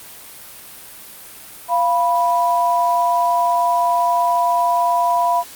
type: tone pair together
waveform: sine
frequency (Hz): 693 / 982.9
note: F5 / B5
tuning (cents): -14 / -9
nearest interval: tritone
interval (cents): 605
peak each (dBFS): -17 / -16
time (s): 1.68-5.44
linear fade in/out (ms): 50
effects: white hiss -38 dBFS RMS until 5.55 s + Opus 32 kbps